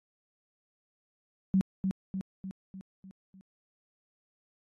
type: tone with echo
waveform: sine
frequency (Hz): 190.8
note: G3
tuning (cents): -47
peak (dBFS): -21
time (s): 1.54-1.61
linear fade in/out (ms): 0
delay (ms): 300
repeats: 6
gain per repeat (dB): -5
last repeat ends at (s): 3.41
effects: AAC 32 kbps